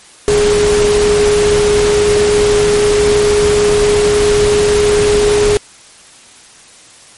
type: tone in noise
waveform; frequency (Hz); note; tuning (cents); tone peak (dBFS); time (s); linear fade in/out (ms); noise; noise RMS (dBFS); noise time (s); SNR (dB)
sine; 415.3; G#4; 0; -8; 0.28-5.57; 0; pink; -17; 0.28-5.57; +6
effects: white hiss -40 dBFS RMS until 7.17 s + MP3 48 kbps